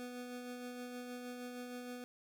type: tone with tremolo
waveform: 25% pulse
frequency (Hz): 246.9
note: B3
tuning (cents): 0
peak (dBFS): -39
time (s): 0-2.04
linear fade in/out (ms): 0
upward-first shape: sine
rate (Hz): 6.4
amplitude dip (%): 30
effects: none